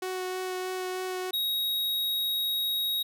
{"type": "tone with vibrato", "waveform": "sawtooth", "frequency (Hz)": 370, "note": "F#4", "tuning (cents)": 0, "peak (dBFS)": -27, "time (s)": [0.02, 1.31], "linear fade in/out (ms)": 5, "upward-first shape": "sine", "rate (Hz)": 3.2, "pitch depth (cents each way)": 9}
{"type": "tone", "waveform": "square", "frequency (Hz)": 3789, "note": "A#7", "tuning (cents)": 27, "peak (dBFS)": -27, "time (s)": [1.33, 3.03], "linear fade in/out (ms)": 10}
{"effects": []}